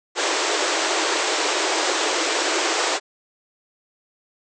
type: band-pass noise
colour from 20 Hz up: pink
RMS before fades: -22 dBFS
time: 0.15-3 s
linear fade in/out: 50 ms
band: 310 to 8100 Hz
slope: 96 dB/octave
effects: none